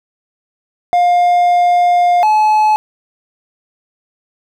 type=tone pair in turn; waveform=triangle; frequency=707 / 857 Hz; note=F5 / A5; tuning=+21 / -46 cents; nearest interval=minor third; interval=333 cents; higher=second; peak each=-6 dBFS; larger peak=neither; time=0.93-2.23 / 2.23-2.76 s; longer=first; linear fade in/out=0 ms; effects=none